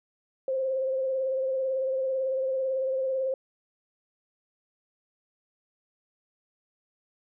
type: tone with vibrato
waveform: sine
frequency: 527 Hz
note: C5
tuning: 12 cents sharp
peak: -25 dBFS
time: 0.48-3.34 s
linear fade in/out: 2 ms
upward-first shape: triangle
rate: 18 Hz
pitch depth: 37 cents each way
effects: none